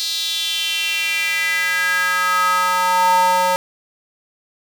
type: tone with high-pass filter sweep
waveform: square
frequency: 181.9 Hz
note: F#3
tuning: 29 cents flat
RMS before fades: -18 dBFS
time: 0-3.56 s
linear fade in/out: 0 ms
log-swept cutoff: 4200 to 730 Hz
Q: 4.7
effects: none